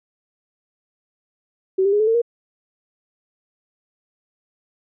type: tone with pitch steps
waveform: sine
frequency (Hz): 379.9 / 396.7 / 414.3 / 432.6 / 451.8 / 471.8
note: F#4 / G4 / G#4 / A4 / A4 / A#4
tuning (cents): +46 / +21 / -4 / -29 / +46 / +21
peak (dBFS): -14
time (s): 1.78-2.218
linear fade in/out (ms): 10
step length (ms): 73
effects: none